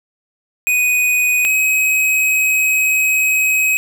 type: tone pair in turn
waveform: square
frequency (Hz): 2489 / 2537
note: D#7 / D#7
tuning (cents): 0 / +33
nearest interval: unison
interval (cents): 33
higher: second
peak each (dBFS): -13 / -13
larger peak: neither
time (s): 0.67-1.45 / 1.45-3.77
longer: second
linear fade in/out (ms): 0
effects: none